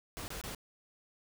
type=noise bursts; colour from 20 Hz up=pink; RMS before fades=-42 dBFS; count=3; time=0.17-0.548 s; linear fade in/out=0 ms; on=110 ms; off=24 ms; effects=none